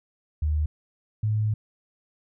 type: tone pair in turn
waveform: sine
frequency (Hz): 76 / 107.48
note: D#2 / A2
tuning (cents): -40 / -40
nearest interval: tritone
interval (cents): 600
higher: second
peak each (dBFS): -21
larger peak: neither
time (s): 0.42-0.66 / 1.23-1.54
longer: second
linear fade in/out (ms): 5
effects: none